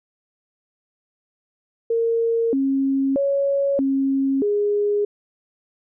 sine tone with pitch steps, 459.8 / 271.3 / 557 / 271.2 / 412.2 Hz, A#4 / C#4 / C#5 / C#4 / G#4, -24 / -37 / +8 / -38 / -13 cents, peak -17 dBFS, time 1.9-5.05 s, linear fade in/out 5 ms, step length 630 ms, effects none

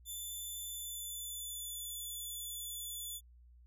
5% pulse tone with pitch glide, 3512 to 3470 Hz, A7 to A7, -4 to -25 cents, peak -34 dBFS, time 0.05-3.21 s, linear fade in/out 50 ms, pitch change -21 cents, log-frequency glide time 0.68-2.01 s, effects added 60 Hz sine -57 dBFS peak until 3.66 s

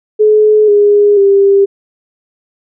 sine tone with pitch steps, 426.8 / 411.3 / 396.4 Hz, G#4 / G#4 / G4, +47 / -17 / +19 cents, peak -4 dBFS, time 0.19-1.66 s, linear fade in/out 20 ms, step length 490 ms, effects none

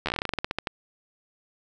slowing click train, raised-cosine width 0.3 ms, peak -11 dBFS, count 17, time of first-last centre 0.06-0.672 s, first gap 12 ms, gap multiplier 1.14, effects none

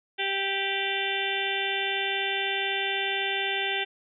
harmonic tone with a mistuned harmonic, 392 Hz, G4, in tune, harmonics 1 / 2 / 4 / 5 / 6 / 7 / 8 / 9, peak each -34 / -34 / -34 / -34 / -34 / -34 / -34 / -34 dBFS, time 0.18-3.85 s, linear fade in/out 20 ms, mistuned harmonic 8, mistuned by -37 cents, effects none

